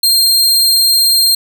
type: tone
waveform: sawtooth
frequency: 4194 Hz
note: C8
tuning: 3 cents sharp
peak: -5 dBFS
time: 0.03-1.35 s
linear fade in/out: 5 ms
effects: none